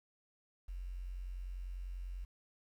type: tone with quantisation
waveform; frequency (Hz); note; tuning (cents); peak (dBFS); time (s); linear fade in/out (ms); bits
sine; 45.15; F#1; -42; -40; 0.68-2.25; 10; 11
effects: none